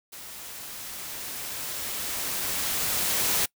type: noise with level ramp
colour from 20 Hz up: white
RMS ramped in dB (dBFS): -42 to -24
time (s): 0.12-3.46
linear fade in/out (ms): 10
effects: noise-tail reverb RT60 0.1 s tail -24 dB re dry